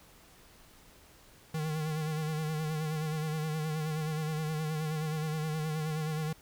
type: tone with vibrato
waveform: square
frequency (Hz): 155.56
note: D#3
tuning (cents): 0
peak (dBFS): -32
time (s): 1.54-6.33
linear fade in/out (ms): 5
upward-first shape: sine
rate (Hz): 9.5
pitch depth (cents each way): 45
effects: pink hiss -58 dBFS RMS until 6.41 s